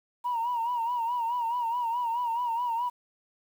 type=tone with vibrato; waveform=sine; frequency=947 Hz; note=A#5; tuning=27 cents sharp; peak=-25 dBFS; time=0.24-2.9 s; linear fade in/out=20 ms; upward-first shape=sine; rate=4.7 Hz; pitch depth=76 cents each way; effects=tanh soft clip ceiling -23 dBFS + 9-bit